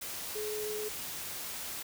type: tone in noise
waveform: sine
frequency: 424.8 Hz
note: G#4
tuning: 39 cents sharp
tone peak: -35 dBFS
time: 0.35-0.89 s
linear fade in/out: 10 ms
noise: white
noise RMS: -40 dBFS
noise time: 0.01-1.83 s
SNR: +2 dB
effects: none